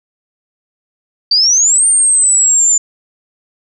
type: exponential two-way sweep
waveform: sine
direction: up then down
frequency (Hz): 4580 to 8870 to 7070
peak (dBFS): -7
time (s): 1.31-2.78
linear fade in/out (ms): 5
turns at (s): 1.86
effects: none